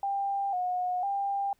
sine tone with pitch steps, 794 / 725 / 796 Hz, G5 / F#5 / G5, +22 / -35 / +26 cents, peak -27 dBFS, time 0.03-1.53 s, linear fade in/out 2 ms, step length 500 ms, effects pink hiss -70 dBFS RMS until 1.59 s

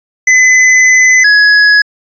square tone pair in turn, 2022 / 1678.4 Hz, B6 / G#6, +40 / +18 cents, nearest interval minor third, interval 322 cents, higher first, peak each -4 dBFS, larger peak neither, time 0.27-1.24 / 1.24-1.82 s, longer first, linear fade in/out 5 ms, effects resampled to 16000 Hz

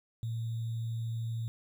sine tone with sample-and-hold, 114.1 Hz, A#2, 37 cents flat, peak -32 dBFS, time 0.23-1.48 s, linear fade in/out 0 ms, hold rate 3675 Hz, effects none

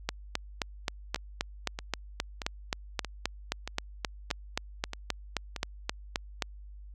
two click trains, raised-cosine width 0.2 ms, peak -11 / -18 dBFS, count 25 / 8, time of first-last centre 0.09-6.422 / 1.16-5.563 s, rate 3.79 / 1.59 Hz, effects added 50 Hz sine -44 dBFS peak until 6.94 s

